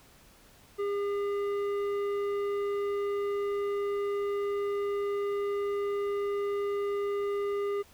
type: tone with tanh clipping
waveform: sine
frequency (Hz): 404.5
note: G#4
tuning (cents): -46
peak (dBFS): -30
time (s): 0.78-7.83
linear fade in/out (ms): 20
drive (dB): 11
effects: pink hiss -58 dBFS RMS until 7.93 s